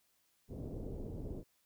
pink low-pass noise, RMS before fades -43 dBFS, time 0.48-1.44 s, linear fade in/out 50 ms, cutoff 500 Hz, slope 24 dB/octave, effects white hiss -75 dBFS RMS until 1.65 s

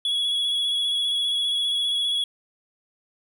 triangle tone with vibrato, 3366 Hz, G#7, 23 cents sharp, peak -20 dBFS, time 0.05-2.24 s, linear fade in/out 2 ms, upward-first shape sine, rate 15 Hz, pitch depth 24 cents each way, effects none

